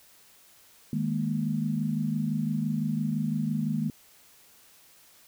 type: chord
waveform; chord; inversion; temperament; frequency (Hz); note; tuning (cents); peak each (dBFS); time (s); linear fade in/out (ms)
sine; D# suspended fourth; none; just; 155.56 / 207.4 / 233.3; D#3 / G#3 / A#3; 0 / -2 / +2; -30; 0.93-3.9; 2
effects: white hiss -57 dBFS RMS until 5.27 s